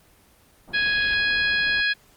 pink low-pass noise, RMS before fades -41 dBFS, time 0.67-1.82 s, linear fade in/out 20 ms, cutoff 1200 Hz, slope 24 dB/octave
harmonic tone, 830.6 Hz, G#5, in tune, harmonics 2 / 3 / 4 / 5 / 6, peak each -21 / -27 / -29 / -30 / -36 dBFS, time 0.73-1.94 s, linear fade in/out 20 ms
effects pink hiss -56 dBFS RMS until 2.16 s + Opus 24 kbps

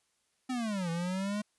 square linear two-way sweep, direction down then up, 261.6 to 164.81 to 212.3 Hz, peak -32 dBFS, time 0.49-1.42 s, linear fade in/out 10 ms, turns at 0.9 s, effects white hiss -75 dBFS RMS until 1.58 s + resampled to 24000 Hz

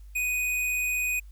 square tone, 2489 Hz, D#7, in tune, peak -26 dBFS, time 0.15-1.2 s, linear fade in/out 10 ms, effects added 50 Hz sine -43 dBFS peak until 1.31 s + white hiss -67 dBFS RMS until 1.31 s

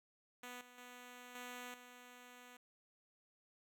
5% pulse tone with level steps, 246.9 Hz, B3, in tune, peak -37 / -48 / -42 / -36 / -45 dBFS, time 0.43-2.57 s, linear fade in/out 5 ms, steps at 0.61 / 0.78 / 1.35 / 1.74 s, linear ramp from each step 2 ms, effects none

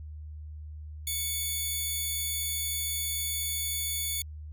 5% pulse tone pair together, 2217 / 3476 Hz, C#7 / A7, 0 / -22 cents, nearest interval minor sixth, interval 778 cents, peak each -24 dBFS, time 1.07-4.22 s, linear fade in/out 2 ms, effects added 76 Hz sine -39 dBFS peak until 4.52 s

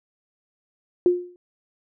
sine tone with exponential decay, 355.7 Hz, F4, 32 cents sharp, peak -11 dBFS, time 1.06-1.36 s, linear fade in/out 1 ms, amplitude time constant 65 ms, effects none

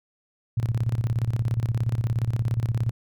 sine tone with tremolo, 115.5 Hz, A#2, 16 cents flat, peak -19 dBFS, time 0.57-2.91 s, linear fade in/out 5 ms, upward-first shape square, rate 17 Hz, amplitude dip 75%, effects none

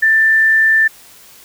sine tone, 1775 Hz, A6, 15 cents sharp, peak -8 dBFS, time 0.02-0.88 s, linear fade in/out 10 ms, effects white hiss -42 dBFS RMS until 1.44 s

